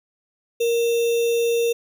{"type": "tone with sample-and-hold", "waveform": "sine", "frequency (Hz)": 467.6, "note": "A#4", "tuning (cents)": 5, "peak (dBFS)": -17, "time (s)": [0.6, 1.73], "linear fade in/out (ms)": 10, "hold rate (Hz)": 3150, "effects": []}